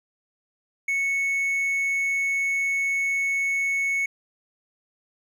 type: tone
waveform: triangle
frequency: 2209 Hz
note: C#7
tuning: 7 cents flat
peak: -20 dBFS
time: 0.88-4.06 s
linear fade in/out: 5 ms
effects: none